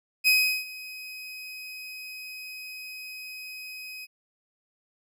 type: tone with ADSR envelope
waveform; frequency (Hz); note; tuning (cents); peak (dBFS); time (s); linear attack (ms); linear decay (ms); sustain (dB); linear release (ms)
30% pulse; 2521; D#7; +22; -14; 0.24-4.07; 35; 370; -21; 33
effects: none